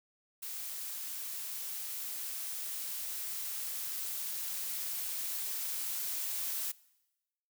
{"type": "noise with level ramp", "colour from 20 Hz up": "blue", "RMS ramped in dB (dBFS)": [-41, -36], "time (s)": [0.42, 6.72], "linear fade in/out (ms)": 10, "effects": ["noise-tail reverb RT60 1.0 s tail -22 dB re dry"]}